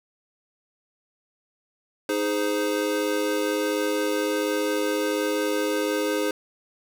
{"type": "chord", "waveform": "square", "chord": "Ab major", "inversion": "second", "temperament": "equal with one note detuned", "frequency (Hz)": [311.1, 415.3, 516.6], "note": ["Eb4", "Ab4", "C5"], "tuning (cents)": [0, 0, -22], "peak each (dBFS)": -28, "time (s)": [2.09, 6.31], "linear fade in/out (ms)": 2, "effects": []}